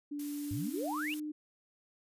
sine tone with pitch glide, 290.8 to 302.4 Hz, D4 to D#4, -17 to -49 cents, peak -36 dBFS, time 0.11-1.32 s, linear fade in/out 10 ms, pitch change +68 cents, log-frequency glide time 0.75-1 s
blue noise, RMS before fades -47 dBFS, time 0.19-1.2 s, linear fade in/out 5 ms
sine exponential sweep, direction up, 93 to 2960 Hz, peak -35 dBFS, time 0.51-1.14 s, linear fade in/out 0 ms
effects resampled to 32000 Hz

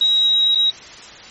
sine tone with dropouts, 3827 Hz, A#7, 45 cents sharp, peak -12 dBFS, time 0.01-0.7 s, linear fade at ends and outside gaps 2 ms, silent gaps 0.549-0.556 s, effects white hiss -38 dBFS RMS until 1.3 s + MP3 32 kbps

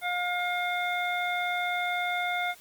harmonic tone, 712 Hz, F5, 33 cents sharp, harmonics 1 / 2 / 3 / 5, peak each -30 / -34 / -31 / -38 dBFS, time 0.01-2.55 s, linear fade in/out 50 ms, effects white hiss -53 dBFS RMS until 2.6 s + Opus 32 kbps

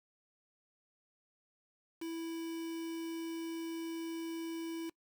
triangle tone with quantisation, 329.6 Hz, E4, in tune, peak -36 dBFS, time 2.01-4.9 s, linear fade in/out 10 ms, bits 8, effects noise-tail reverb RT60 0.1 s tail -23 dB re dry

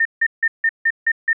sine tone bursts, 1816 Hz, A#6, 46 cents flat, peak -13 dBFS, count 7, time 0-1.331 s, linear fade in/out 5 ms, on 53 ms, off 160 ms, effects none

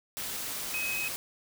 sine tone in noise, 2539 Hz, D#7, 34 cents sharp, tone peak -31 dBFS, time 0.74-1.08 s, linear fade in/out 0 ms, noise white, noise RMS -36 dBFS, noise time 0.17-1.16 s, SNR +2 dB, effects none

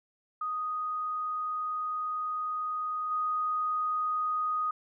sine tone with level steps, 1244.5 Hz, D#6, in tune, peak -30 / -27 dBFS, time 0.41-4.71 s, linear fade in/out 5 ms, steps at 3.1 s, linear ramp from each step 20 ms, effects none

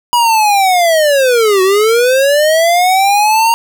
square linear two-way sweep, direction down then up, 974 to 369.2 to 931 Hz, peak -8 dBFS, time 0.13-3.54 s, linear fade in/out 0 ms, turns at 1.62 s, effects none

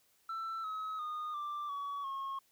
sine tone with pitch steps, 1333 / 1279.4 / 1228 / 1178.7 / 1131.3 / 1085.9 Hz, E6 / D#6 / D#6 / D6 / C#6 / C#6, +19 / +48 / -23 / +6 / +35 / -36 cents, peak -34 dBFS, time 0.29-2.39 s, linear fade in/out 5 ms, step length 350 ms, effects tanh soft clip ceiling -36 dBFS + white hiss -71 dBFS RMS until 2.51 s

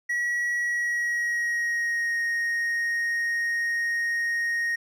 triangle tone with pitch glide, 1924 to 1866 Hz, B6 to A#6, -46 to +1 cents, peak -22 dBFS, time 0.09-4.76 s, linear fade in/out 10 ms, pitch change -53 cents, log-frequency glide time 0.57-2.2 s, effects none

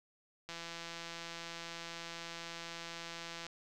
click train, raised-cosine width 0.2 ms, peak -27 dBFS, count 501, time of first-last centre 0.49-3.466 s, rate 168 Hz, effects none

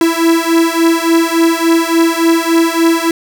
45% pulse beating tone pair, 329.6 / 333.1 Hz, E4 / E4, 0 / +18 cents, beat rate 3.5 Hz, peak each -12 dBFS, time 0.01-3.11 s, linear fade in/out 2 ms, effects none

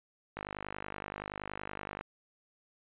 click train, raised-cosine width 0.5 ms, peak -23 dBFS, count 84, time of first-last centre 0.37-2.01 s, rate 50.6 Hz, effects resampled to 8000 Hz

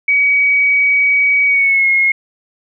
sine tone with pitch glide, 2265 to 2158 Hz, C#7 to C#7, +37 to -47 cents, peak -9 dBFS, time 0.08-2.12 s, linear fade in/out 5 ms, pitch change -84 cents, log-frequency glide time 1.46-1.88 s, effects none

